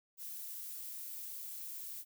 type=noise; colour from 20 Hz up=violet; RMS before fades=-45 dBFS; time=0.17-2.05 s; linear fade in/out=50 ms; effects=none